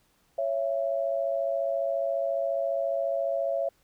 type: tone pair together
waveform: sine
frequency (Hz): 554.4 / 668.9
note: C#5 / E5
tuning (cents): 0 / +25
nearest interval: minor third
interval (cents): 325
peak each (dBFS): -28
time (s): 0.38-3.69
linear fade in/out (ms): 5
effects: pink hiss -67 dBFS RMS until 3.83 s

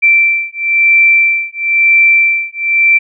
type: beating tone pair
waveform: sine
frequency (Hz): 2343 / 2344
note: D7 / D7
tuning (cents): -5 / -4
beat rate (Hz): 1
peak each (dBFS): -10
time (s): 0.02-2.99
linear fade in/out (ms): 20
effects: none

